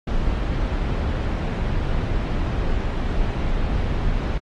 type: noise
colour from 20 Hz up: brown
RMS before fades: -22 dBFS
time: 0.07-4.38 s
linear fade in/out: 5 ms
effects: low-pass 4000 Hz 12 dB/octave + AAC 32 kbps